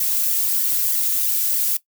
violet noise with flanger, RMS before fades -20 dBFS, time 0-1.77 s, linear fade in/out 5 ms, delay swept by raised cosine 0.73 to 3.73 ms, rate 3.2 Hz, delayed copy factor -0.95, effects noise-tail reverb RT60 0.1 s tail -17 dB re dry

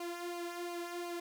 sawtooth tone with flanger, 347.3 Hz, F4, 10 cents flat, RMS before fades -41 dBFS, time 0-1.2 s, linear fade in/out 5 ms, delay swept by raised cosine 0.55 to 2.65 ms, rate 2.8 Hz, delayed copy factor -0.65, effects none

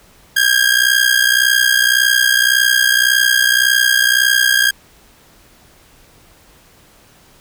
sawtooth ring-modulated tone, 1619 Hz, G#6, 45 cents flat, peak -4 dBFS, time 0.36-4.71 s, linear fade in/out 10 ms, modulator 30.9 Hz, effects pink hiss -48 dBFS RMS until 7.4 s

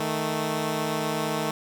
10% pulse tone pair together, 156.1 / 220 Hz, D#3 / A3, +6 / 0 cents, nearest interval tritone, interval 594 cents, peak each -20 dBFS, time 0-1.51 s, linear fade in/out 2 ms, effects none

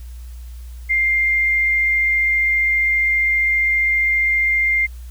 sine tone, 2105 Hz, C7, 10 cents sharp, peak -14 dBFS, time 0.89-4.87 s, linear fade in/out 20 ms, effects added 60 Hz sine -31 dBFS peak until 5.1 s + white hiss -51 dBFS RMS until 5.1 s

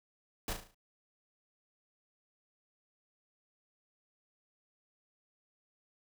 pink noise with echo, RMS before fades -36 dBFS, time 0.48-0.53 s, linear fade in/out 2 ms, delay 36 ms, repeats 6, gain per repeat -6 dB, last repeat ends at 0.746 s, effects none

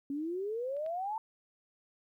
sine exponential sweep, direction up, 272.8 to 908 Hz, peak -33 dBFS, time 0.1-1.18 s, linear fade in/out 2 ms
clicks, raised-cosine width 0.3 ms, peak -46 / -39 dBFS, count 2, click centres 0.767 / 0.863 s
effects 12-bit

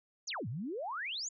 sine exponential two-way sweep, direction down then up, 7310 to 102.4 to 7310 Hz, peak -36 dBFS, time 0.27-1.29 s, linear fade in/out 10 ms, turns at 0.48 s, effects none

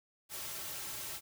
white noise with comb filter, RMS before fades -42 dBFS, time 0.29-1.21 s, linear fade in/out 50 ms, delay 4.1 ms, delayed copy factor -0.7, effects none

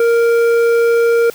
sine tone with hard clipping, 466.2 Hz, A#4, in tune, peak -11 dBFS, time 0-1.3 s, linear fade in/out 2 ms, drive 8 dB, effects white hiss -37 dBFS RMS until 1.34 s

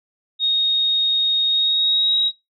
sine tone with pitch glide, 3729 to 3816 Hz, A#7 to A#7, 0 to +40 cents, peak -15 dBFS, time 0.39-2.32 s, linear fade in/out 50 ms, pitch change +40 cents, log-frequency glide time 1.48-2.18 s, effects noise-tail reverb RT60 0.2 s tail -24 dB re dry

